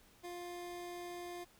25% pulse tone, 351.3 Hz, F4, 10 cents sharp, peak -40 dBFS, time 0.23-1.45 s, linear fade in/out 20 ms, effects pink hiss -65 dBFS RMS until 1.59 s

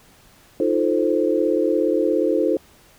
sine chord, F dominant seventh, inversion third, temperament equal with one note detuned, 312.2 / 349.2 / 440 / 523.3 Hz, Eb4 / F4 / A4 / C5, +6 / 0 / 0 / 0 cents, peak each -22 dBFS, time 0.6-2.57 s, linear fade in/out 2 ms, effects pink hiss -52 dBFS RMS until 2.98 s

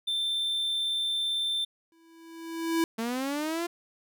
triangle tone, 3561 Hz, A7, 20 cents sharp, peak -25 dBFS, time 0.07-1.65 s, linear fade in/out 10 ms
square tone with exponential growth, 329.6 Hz, E4, in tune, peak -22 dBFS, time 1.92-2.84 s, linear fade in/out 1 ms, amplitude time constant 200 ms
sawtooth linear sweep, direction up, 221.6 to 349.2 Hz, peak -25 dBFS, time 2.98-3.67 s, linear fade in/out 10 ms
effects none

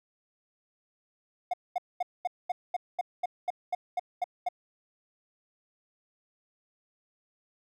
triangle tone bursts, 720 Hz, F#5, 47 cents flat, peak -24 dBFS, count 13, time 1.51-4.488 s, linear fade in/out 5 ms, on 26 ms, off 220 ms, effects none

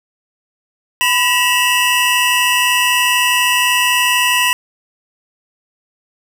square tone cluster, 1002 / 1934 / 2661 / 2862 Hz, B5 / B6 / E7 / F7, +25 / -37 / +16 / +42 cents, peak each -18 dBFS, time 1.01-4.53 s, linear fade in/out 0 ms, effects none

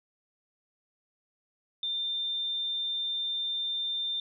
sine tone, 3590 Hz, A7, 34 cents sharp, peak -29 dBFS, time 1.83-4.2 s, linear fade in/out 2 ms, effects none

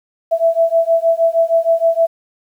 sine beating tone pair, 659.3 / 665.7 Hz, E5 / E5, 0 / +17 cents, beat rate 6.4 Hz, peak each -14 dBFS, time 0.31-2.07 s, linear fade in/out 20 ms, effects 8-bit

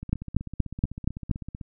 two click trains, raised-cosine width 5 ms, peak -23 / -9 dBFS, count 26 / 6, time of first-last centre 0.03-1.612 / 0.13-1.312 s, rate 15.8 / 4.23 Hz, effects none

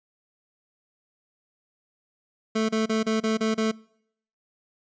25% pulse tone bursts, 220 Hz, A3, in tune, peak -18 dBFS, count 7, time 2.55-3.716 s, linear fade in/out 10 ms, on 140 ms, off 31 ms, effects noise-tail reverb RT60 0.7 s tail -25 dB re dry + resampled to 16000 Hz

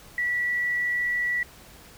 sine tone, 1949 Hz, B6, 23 cents flat, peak -23 dBFS, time 0.18-1.43 s, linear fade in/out 2 ms, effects pink hiss -49 dBFS RMS until 1.97 s

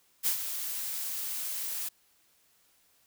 blue noise with ADSR envelope, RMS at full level -26 dBFS, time 0.23-1.89 s, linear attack 36 ms, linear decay 100 ms, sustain -9 dB, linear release 9 ms, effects white hiss -67 dBFS RMS until 3.06 s

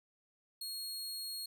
sawtooth tone, 4296 Hz, C8, 45 cents sharp, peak -37 dBFS, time 0.61-1.46 s, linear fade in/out 5 ms, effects none

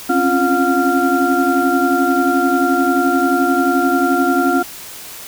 sine tone cluster, 265.8 / 277.2 / 348.2 / 718 / 1384 Hz, C4 / C#4 / F4 / F5 / F6, +27 / 0 / -5 / +48 / -16 cents, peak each -18 dBFS, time 0.09-4.63 s, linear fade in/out 10 ms, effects tanh soft clip ceiling -2 dBFS + white hiss -33 dBFS RMS until 5.27 s

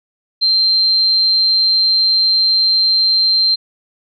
sine tone, 4146 Hz, C8, 17 cents flat, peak -10 dBFS, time 0.41-3.56 s, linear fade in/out 20 ms, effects none

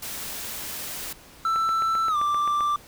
white noise, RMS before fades -34 dBFS, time 0.02-1.13 s, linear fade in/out 5 ms
triangle tone with pitch glide, 1329 to 1177.2 Hz, E6 to D6, +14 to +4 cents, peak -19 dBFS, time 1.45-2.76 s, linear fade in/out 2 ms, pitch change -210 cents, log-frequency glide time 2.08-2.17 s
click train, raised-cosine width 0.5 ms, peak -21 dBFS, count 9, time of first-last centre 1.56-2.607 s, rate 7.64 Hz
effects pink hiss -49 dBFS RMS until 2.87 s

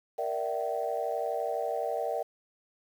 sine chord, E half-diminished seventh, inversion second, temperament equal with one note detuned, 466.2 / 587.3 / 659.3 / 766.5 Hz, Bb4 / D5 / E5 / G5, 0 / 0 / 0 / -39 cents, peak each -34 dBFS, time 0.18-2.23 s, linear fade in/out 10 ms, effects tanh soft clip ceiling -19 dBFS + 9-bit

